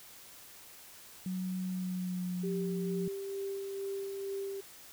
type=tone with pitch glide; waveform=sine; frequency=185 to 178.29 Hz; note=F#3 to F3; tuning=0 to +36 cents; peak=-33 dBFS; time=1.26-3.08 s; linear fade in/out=2 ms; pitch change=-64 cents; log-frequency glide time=1.67-2.55 s
type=tone with tremolo; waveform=sine; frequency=393.1 Hz; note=G4; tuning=5 cents sharp; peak=-34 dBFS; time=2.43-4.61 s; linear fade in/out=10 ms; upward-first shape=sine; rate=2.2 Hz; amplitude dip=30%
effects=white hiss -53 dBFS RMS until 4.92 s